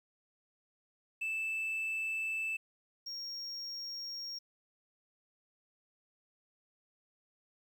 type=tone pair in turn; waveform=triangle; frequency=2637 / 5570 Hz; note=E7 / F8; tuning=0 / -5 cents; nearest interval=octave + minor second; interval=1295 cents; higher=second; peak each=-31 / -38 dBFS; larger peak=first; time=1.21-2.57 / 3.06-4.39 s; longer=first; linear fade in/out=10 ms; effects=tanh soft clip ceiling -27 dBFS + 11-bit